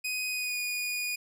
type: tone with pitch glide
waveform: sawtooth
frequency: 2501 to 2457 Hz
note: D#7 to D#7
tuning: +8 to -22 cents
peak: -27 dBFS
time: 0.04-1.16 s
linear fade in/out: 10 ms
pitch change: -30 cents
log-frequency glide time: 0.3-0.58 s
effects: none